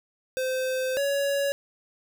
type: tone pair in turn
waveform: square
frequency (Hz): 517 / 561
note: C5 / C#5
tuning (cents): -21 / +21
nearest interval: minor second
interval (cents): 142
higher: second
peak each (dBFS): -26 / -24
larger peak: second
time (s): 0.37-0.97 / 0.97-1.52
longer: first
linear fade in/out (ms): 0
effects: none